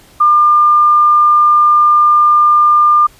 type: tone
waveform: sine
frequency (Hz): 1200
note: D6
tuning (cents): +37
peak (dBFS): -5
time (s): 0.2-3.07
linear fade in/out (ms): 10
effects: pink hiss -44 dBFS RMS until 3.19 s + resampled to 32000 Hz